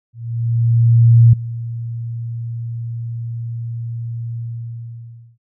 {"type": "tone with ADSR envelope", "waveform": "sine", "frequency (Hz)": 116.54, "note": "A#2", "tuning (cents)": 0, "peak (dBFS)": -4, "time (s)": [0.13, 5.38], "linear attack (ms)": 1200, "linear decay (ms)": 6, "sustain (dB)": -18, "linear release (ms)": 1000, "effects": []}